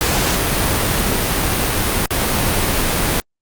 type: noise with dropouts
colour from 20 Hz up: pink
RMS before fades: -17 dBFS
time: 0.01-3.2 s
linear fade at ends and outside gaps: 0 ms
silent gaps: 2.058-2.107 s
effects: Opus 48 kbps